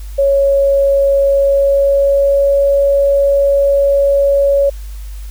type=tone with pitch glide; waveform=sine; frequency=554.4 to 559.5 Hz; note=C#5 to C#5; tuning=0 to +16 cents; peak=-8 dBFS; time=0.18-4.7 s; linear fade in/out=10 ms; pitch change=+16 cents; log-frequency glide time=1.24-2.66 s; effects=added 50 Hz sine -24 dBFS peak until 5.3 s + white hiss -43 dBFS RMS until 5.3 s